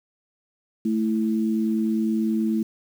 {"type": "tone pair together", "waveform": "sine", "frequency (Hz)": [220, 329.6], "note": ["A3", "E4"], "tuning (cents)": [0, 0], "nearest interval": "perfect fifth", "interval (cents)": 700, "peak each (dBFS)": [-21, -26], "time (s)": [0.85, 2.63], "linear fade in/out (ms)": 5, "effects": ["8-bit"]}